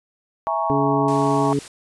sine chord, A# half-diminished seventh, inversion second, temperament equal, 659.3 / 830.6 / 932.3 / 1108.7 Hz, E5 / G#5 / A#5 / C#6, 0 / 0 / 0 / 0 cents, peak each -25 dBFS, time 0.47-1.53 s, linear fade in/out 0 ms
harmonic tone, 141 Hz, C#3, 30 cents sharp, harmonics 1 / 2 / 3, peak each -24 / -21 / -23 dBFS, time 0.7-1.59 s, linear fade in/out 0 ms
white low-pass noise, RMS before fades -41 dBFS, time 1.08-1.68 s, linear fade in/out 2 ms, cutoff 10000 Hz, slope 24 dB/octave
effects resampled to 24000 Hz

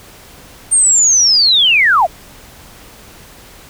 sine linear sweep, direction down, 8860 to 589 Hz, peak -7 dBFS, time 0.71-2.07 s, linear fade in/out 20 ms, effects pink hiss -39 dBFS RMS until 3.69 s

